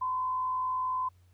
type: tone with frequency modulation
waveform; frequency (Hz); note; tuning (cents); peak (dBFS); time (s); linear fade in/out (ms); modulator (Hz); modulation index
sine; 1021; C6; -43; -28; 0.01-1.09; 10; 55.3; 0.27
effects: added 90 Hz sine -58 dBFS peak until 1.33 s + pink hiss -72 dBFS RMS until 1.33 s